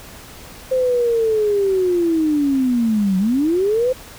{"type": "linear two-way sweep", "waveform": "sine", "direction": "down then up", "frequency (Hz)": [522, 183.6, 522], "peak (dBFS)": -14, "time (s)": [0.71, 3.93], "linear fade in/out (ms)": 10, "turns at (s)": 3.18, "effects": ["pink hiss -39 dBFS RMS until 4.18 s"]}